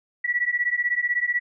sine beating tone pair, 1935 / 1951 Hz, B6 / B6, -36 / -22 cents, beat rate 16 Hz, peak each -24 / -24 dBFS, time 0.24-1.4 s, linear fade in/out 10 ms, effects none

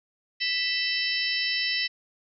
harmonic tone with a mistuned harmonic, 659.3 Hz, E5, in tune, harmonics 3 / 4 / 5 / 6 / 7 / 8, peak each -30 / -32 / -33 / -32 / -35 / -30 dBFS, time 0.4-1.88 s, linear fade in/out 20 ms, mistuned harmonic 5, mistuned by -120 cents, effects none

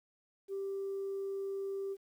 sine tone, 392 Hz, G4, in tune, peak -34 dBFS, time 0.48-1.97 s, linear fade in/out 50 ms, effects tanh soft clip ceiling -32 dBFS + 11-bit

